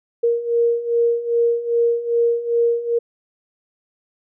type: beating tone pair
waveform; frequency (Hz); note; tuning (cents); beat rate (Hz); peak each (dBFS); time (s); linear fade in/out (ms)
sine; 467.6 / 470.1; A#4 / A#4; +5 / +15; 2.5; -21 / -17; 0.23-2.99; 10
effects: none